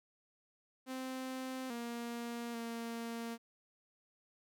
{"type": "tone with pitch steps", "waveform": "sawtooth", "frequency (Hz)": [259.9, 235.9, 231.6], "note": ["C4", "A#3", "A#3"], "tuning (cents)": [-11, 21, -11], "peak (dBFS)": -36, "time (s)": [0.86, 3.38], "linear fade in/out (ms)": 50, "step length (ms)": 840, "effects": []}